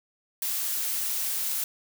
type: noise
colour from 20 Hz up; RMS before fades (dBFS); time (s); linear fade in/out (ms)
blue; -29; 0.42-1.64; 2
effects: none